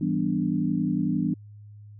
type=chord; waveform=sine; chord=E minor seventh; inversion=none; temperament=equal; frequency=164.81 / 196 / 246.9 / 293.7 Hz; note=E3 / G3 / B3 / D4; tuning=0 / 0 / 0 / 0 cents; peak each=-28 dBFS; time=0.01-1.34 s; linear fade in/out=5 ms; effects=added 104 Hz sine -43 dBFS peak until 1.99 s